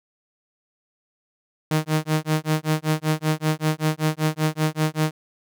sawtooth tone with tremolo, 155.56 Hz, D#3, in tune, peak -13 dBFS, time 1.71-5.11 s, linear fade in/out 2 ms, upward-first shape sine, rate 5.2 Hz, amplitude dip 100%, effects none

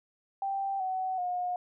sine tone with pitch steps, 784 / 750.8 / 718.9 Hz, G5 / F#5 / F5, 0 / +25 / +50 cents, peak -29 dBFS, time 0.42-1.56 s, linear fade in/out 2 ms, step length 380 ms, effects none

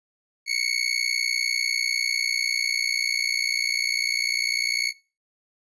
25% pulse tone with amplitude modulation, 2209 Hz, C#7, 7 cents flat, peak -15 dBFS, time 0.46-4.93 s, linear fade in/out 50 ms, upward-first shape sine, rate 60.1 Hz, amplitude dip 90%, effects noise-tail reverb RT60 0.3 s tail -18 dB re dry + resampled to 24000 Hz

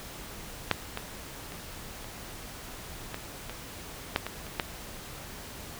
clicks, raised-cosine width 0.3 ms, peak -6 / -16 / -27 / -28 / -19 / -21 / -8 / -17 / -26 / -10 dBFS, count 10, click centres 0.713 / 0.974 / 1.521 / 2.044 / 3.144 / 3.496 / 4.161 / 4.266 / 4.467 / 4.598 s, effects pink hiss -43 dBFS RMS until 5.79 s

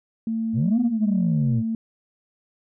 sine tone, 224.9 Hz, A3, 38 cents sharp, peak -22 dBFS, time 0.27-1.75 s, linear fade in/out 2 ms
sine linear two-way sweep, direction up then down, 98 to 252 to 108.2 Hz, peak -18 dBFS, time 0.53-1.63 s, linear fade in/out 50 ms, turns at 0.79 s
effects tanh soft clip ceiling -13 dBFS

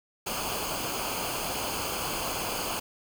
pink noise with comb filter, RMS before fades -32 dBFS, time 0.26-2.8 s, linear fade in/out 10 ms, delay 0.53 ms, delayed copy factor -0.7, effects none

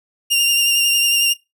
sawtooth tone with vibrato, 2794 Hz, F7, in tune, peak -10 dBFS, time 0.3-1.34 s, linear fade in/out 20 ms, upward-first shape sine, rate 11 Hz, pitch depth 21 cents each way, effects noise-tail reverb RT60 0.2 s tail -20 dB re dry

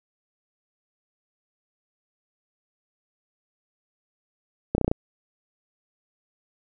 slowing click train, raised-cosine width 2 ms, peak -8 dBFS, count 6, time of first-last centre 4.75-4.915 s, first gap 31 ms, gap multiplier 1.03, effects none

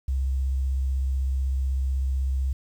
sine tone with vibrato, 66.3 Hz, C2, 23 cents sharp, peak -22 dBFS, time 0.08-2.53 s, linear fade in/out 5 ms, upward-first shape sine, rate 16 Hz, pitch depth 25 cents each way, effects 9-bit

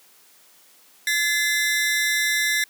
sawtooth ring-modulated tone, 1890 Hz, A#6, 23 cents sharp, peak -13 dBFS, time 1.07-2.64 s, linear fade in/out 2 ms, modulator 170 Hz, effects white hiss -54 dBFS RMS until 2.69 s + high-pass 200 Hz 12 dB/octave

